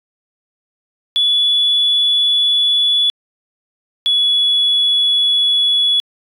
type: tone pair in turn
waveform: sine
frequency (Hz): 3424 / 3394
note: A7 / G#7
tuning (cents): -48 / +37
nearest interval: unison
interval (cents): 15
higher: first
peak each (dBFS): -10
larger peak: neither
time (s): 1.16-3.1 / 4.06-6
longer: neither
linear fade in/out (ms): 0
effects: tanh soft clip ceiling -6 dBFS